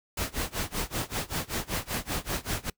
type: noise with tremolo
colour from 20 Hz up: pink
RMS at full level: -29 dBFS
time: 0.17-2.7 s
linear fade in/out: 5 ms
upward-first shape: sine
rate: 5.2 Hz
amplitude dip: 95%
effects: noise-tail reverb RT60 0.1 s tail -24 dB re dry